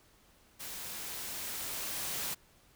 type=noise with level ramp; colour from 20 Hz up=white; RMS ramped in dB=-43 to -36 dBFS; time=0.59-2.35 s; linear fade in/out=20 ms; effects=pink hiss -64 dBFS RMS until 2.75 s